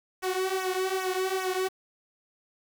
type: tone with flanger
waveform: sawtooth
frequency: 375.2 Hz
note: F#4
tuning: 24 cents sharp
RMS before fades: -29 dBFS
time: 0.22-1.69 s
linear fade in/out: 20 ms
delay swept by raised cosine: 0.22 to 3.92 ms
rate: 2.5 Hz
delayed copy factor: -0.85
effects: 8-bit